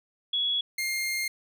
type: tone pair in turn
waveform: sine / sawtooth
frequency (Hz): 3364 / 2119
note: G#7 / C7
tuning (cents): +22 / +21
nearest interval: minor sixth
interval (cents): 801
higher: first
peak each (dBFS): -24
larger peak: neither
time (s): 0.33-0.61 / 0.78-1.28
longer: second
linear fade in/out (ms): 5
effects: none